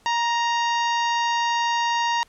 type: harmonic tone with a mistuned harmonic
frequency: 932.3 Hz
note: A#5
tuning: in tune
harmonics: 1 / 2 / 3 / 4 / 5 / 6 / 7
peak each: -21 / -28 / -31 / -34 / -37 / -37 / -40 dBFS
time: 0.06-2.23 s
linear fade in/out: 0 ms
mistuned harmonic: 1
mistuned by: +18 cents
effects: pink hiss -58 dBFS RMS until 2.28 s + low-pass 10000 Hz 12 dB/octave